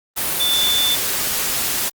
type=tone in noise; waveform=sine; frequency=3520 Hz; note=A7; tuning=in tune; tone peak=-16 dBFS; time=0.39-0.96 s; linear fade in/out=20 ms; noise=white; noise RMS=-21 dBFS; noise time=0.16-1.9 s; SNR=+2 dB; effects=Opus 32 kbps